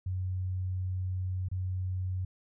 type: tone with dropouts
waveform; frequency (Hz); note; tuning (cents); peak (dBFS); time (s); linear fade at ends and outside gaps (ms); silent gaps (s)
sine; 92.5; F#2; 0; -30; 0.06-2.25; 5; 1.486-1.514
effects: none

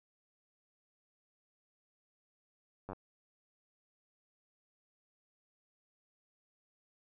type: slowing click train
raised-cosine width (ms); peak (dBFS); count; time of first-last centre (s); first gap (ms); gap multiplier
1; -29; 5; 2.89-2.932; 10; 1.03
effects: none

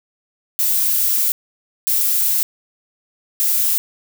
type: noise bursts at uneven times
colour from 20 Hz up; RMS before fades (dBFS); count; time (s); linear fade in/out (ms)
violet; -17; 3; 0.59-1.32 / 1.87-2.43 / 3.4-3.78; 0
effects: none

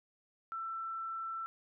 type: tone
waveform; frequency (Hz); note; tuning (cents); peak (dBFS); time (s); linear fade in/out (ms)
sine; 1336; E6; +23; -37; 0.52-1.46; 0
effects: none

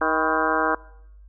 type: harmonic tone with a mistuned harmonic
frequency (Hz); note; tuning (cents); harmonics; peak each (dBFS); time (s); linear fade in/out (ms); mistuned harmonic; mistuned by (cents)
157.9; D#3; +26; 2 / 3 / 4 / 5 / 6 / 7 / 8 / 9 / 10; -28 / -28 / -28 / -28 / -28 / -28 / -28 / -28 / -28; 0.01-0.75; 5; 6; +92
effects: noise-tail reverb RT60 0.8 s tail -23 dB re dry + added 50 Hz sine -44 dBFS peak until 1.28 s

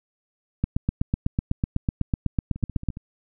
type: two click trains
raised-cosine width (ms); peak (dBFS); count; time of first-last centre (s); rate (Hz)
5; -9 / -23; 19 / 7; 0.64-2.887 / 2.56-2.971; 8.01 / 14.6
effects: none

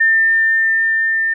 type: tone with level ramp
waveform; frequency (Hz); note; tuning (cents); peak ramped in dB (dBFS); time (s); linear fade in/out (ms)
sine; 1799; A6; +38; -9 to -14; 0-1.34; 10
effects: none

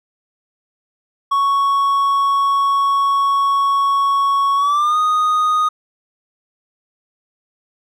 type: tone with pitch glide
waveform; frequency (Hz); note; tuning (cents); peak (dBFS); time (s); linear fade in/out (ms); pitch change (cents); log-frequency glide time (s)
triangle; 1111 to 1239.9; C#6 to D#6; +4 to -6; -11; 1.31-5.69; 10; +190; 4.56-4.98
effects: none

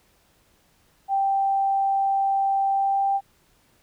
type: tone with pitch glide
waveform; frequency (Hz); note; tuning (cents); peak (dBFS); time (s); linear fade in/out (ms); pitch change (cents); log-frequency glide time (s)
sine; 784 to 788.5; G5 to G5; 0 to +10; -19; 1.08-3.21; 50; +10; 2.7-3.07
effects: pink hiss -62 dBFS RMS until 3.82 s

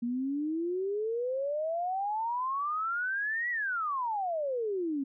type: exponential two-way sweep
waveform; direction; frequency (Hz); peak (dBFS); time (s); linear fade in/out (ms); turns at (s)
sine; up then down; 233.1 to 1967 to 264.8; -29; 0.02-5.04; 10; 3.5
effects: none

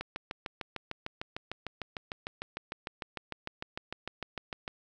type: click train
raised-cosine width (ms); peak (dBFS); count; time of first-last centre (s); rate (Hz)
0.3; -20; 32; 0.01-4.679; 6.64
effects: none

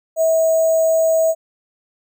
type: tone with sample-and-hold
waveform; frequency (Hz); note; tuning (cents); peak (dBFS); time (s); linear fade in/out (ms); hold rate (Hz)
sine; 647; E5; -32; -12; 0.16-1.35; 50; 7350
effects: none

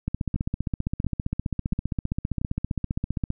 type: two click trains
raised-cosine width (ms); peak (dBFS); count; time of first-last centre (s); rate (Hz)
5; -13 / -15; 50 / 4; 0.08-3.304 / 0.36-2.415; 15.2 / 1.46
effects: none

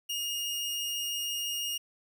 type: tone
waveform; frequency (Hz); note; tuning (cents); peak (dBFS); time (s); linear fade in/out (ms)
sawtooth; 2849; F7; +34; -28; 0.09-1.78; 10
effects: none

